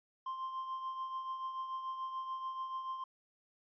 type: tone with tremolo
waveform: triangle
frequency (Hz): 1050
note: C6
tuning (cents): +6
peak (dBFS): -33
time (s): 0.26-3.04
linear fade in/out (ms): 5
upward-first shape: triangle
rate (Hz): 6.9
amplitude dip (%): 60
effects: tanh soft clip ceiling -30 dBFS + resampled to 11025 Hz